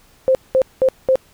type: tone bursts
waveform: sine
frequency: 523.3 Hz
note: C5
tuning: in tune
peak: -10 dBFS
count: 4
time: 0.28-1.156 s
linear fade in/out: 0 ms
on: 69 ms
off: 200 ms
effects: pink hiss -52 dBFS RMS until 1.33 s